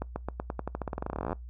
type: accelerating click train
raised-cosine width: 1 ms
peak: -18 dBFS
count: 27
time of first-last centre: 0.02-1.33 s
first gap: 140 ms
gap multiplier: 0.9
effects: noise-tail reverb RT60 0.2 s tail -25 dB re dry + added 60 Hz sine -40 dBFS peak until 1.49 s